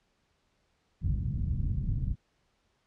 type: low-pass noise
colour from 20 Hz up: white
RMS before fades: -30 dBFS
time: 1.01-2.16 s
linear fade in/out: 50 ms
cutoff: 140 Hz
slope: 24 dB/octave
effects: pink hiss -73 dBFS RMS until 2.86 s + low-pass 6000 Hz 12 dB/octave